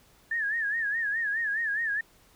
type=tone with vibrato; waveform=sine; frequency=1746 Hz; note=A6; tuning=14 cents flat; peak=-26 dBFS; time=0.31-2.01 s; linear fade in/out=5 ms; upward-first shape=sine; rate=4.8 Hz; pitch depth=120 cents each way; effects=pink hiss -60 dBFS RMS until 2.35 s

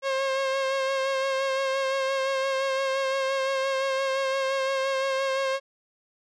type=tone with vibrato; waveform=sawtooth; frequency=537 Hz; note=C5; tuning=45 cents sharp; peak=-20 dBFS; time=0.02-5.6 s; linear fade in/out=50 ms; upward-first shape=sine; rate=5.8 Hz; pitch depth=26 cents each way; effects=low-pass 5000 Hz 12 dB/octave

